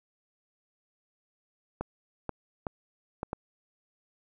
clicks, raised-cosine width 1 ms, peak -18 dBFS, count 5, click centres 1.81 / 2.293 / 2.668 / 3.231 / 3.331 s, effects none

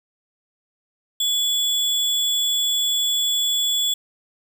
sine tone with sample-and-hold, 3411 Hz, G#7, 46 cents sharp, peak -18 dBFS, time 1.2-3.94 s, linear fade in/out 5 ms, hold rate 11025 Hz, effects none

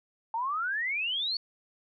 sine exponential sweep, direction up, 880 to 4507 Hz, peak -28 dBFS, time 0.34-1.37 s, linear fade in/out 2 ms, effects none

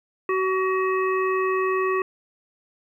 harmonic tone with a mistuned harmonic, 376.8 Hz, F#4, 32 cents sharp, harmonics 1 / 3 / 5 / 7, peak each -22 / -25 / -31 / -34 dBFS, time 0.29-2.02 s, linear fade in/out 2 ms, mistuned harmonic 7, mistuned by -42 cents, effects 10-bit

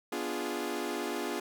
sawtooth chord, B diminished seventh, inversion none, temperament equal, 246.9 / 293.7 / 349.2 / 415.3 Hz, B3 / D4 / F4 / Ab4, 0 / 0 / 0 / 0 cents, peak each -36 / -35 / -33 / -34 dBFS, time 0.12-1.4 s, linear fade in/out 5 ms, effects none

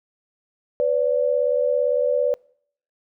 sine tone pair together, 500 / 577.7 Hz, B4 / D5, +21 / -29 cents, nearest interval minor third, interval 250 cents, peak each -20 dBFS, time 0.8-2.34 s, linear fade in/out 0 ms, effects noise-tail reverb RT60 0.6 s tail -26 dB re dry

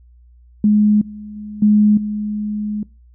sine tone with level steps, 210 Hz, G#3, 19 cents sharp, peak -9 / -29 / -27 / -8 / -19 dBFS, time 0.64-2.83 s, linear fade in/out 2 ms, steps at 1.01 / 1.36 / 1.62 / 1.97 s, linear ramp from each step 5 ms, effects noise-tail reverb RT60 0.3 s tail -23 dB re dry + added 60 Hz sine -44 dBFS peak until 3.14 s

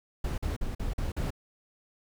brown noise bursts, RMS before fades -31 dBFS, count 6, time 0.24-1.305 s, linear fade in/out 5 ms, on 140 ms, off 45 ms, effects none

